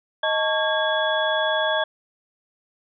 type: tone cluster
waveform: sine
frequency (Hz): 627 / 886 / 1119 / 1628 / 3378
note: D#5 / A5 / C#6 / G#6 / G#7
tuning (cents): +13 / +12 / +16 / -35 / +29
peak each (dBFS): -23 / -27 / -31 / -25 / -27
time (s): 0.23-1.84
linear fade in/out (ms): 5
effects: none